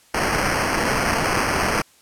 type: noise with sample-and-hold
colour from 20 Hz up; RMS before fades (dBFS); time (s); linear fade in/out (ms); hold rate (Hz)
violet; -21; 0.14-1.82; 5; 3675
effects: white hiss -54 dBFS RMS until 2.01 s + low-pass 11000 Hz 12 dB/octave